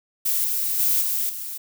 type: noise with level steps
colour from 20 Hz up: violet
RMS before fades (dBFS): -22 / -24 / -20 / -24 / -32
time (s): 0.25-1.58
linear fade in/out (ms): 10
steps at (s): 0.45 / 0.79 / 1.01 / 1.29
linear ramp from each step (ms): 5
effects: none